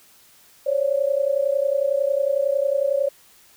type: tone pair together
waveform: sine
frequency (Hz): 542 / 573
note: C#5 / D5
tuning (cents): -39 / -43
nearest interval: minor second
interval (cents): 96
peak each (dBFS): -21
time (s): 0.66-3.09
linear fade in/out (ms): 10
effects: white hiss -53 dBFS RMS until 3.56 s